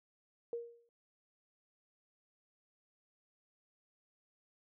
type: tone with exponential decay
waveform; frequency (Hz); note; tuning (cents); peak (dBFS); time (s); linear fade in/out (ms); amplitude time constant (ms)
sine; 470; A#4; +14; -34; 0.53-0.89; 1; 77
effects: none